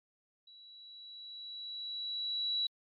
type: tone with level ramp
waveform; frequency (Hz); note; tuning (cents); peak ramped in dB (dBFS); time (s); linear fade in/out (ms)
sine; 3918; B7; -15; -54 to -29; 0.47-2.67; 5
effects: MP3 64 kbps